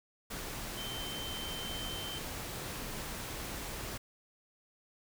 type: tone in noise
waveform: sine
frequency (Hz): 3100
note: G7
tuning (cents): -20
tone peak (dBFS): -41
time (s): 0.77-2.19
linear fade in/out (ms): 10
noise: pink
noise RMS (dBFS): -41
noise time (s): 0.3-3.98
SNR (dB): -3
effects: none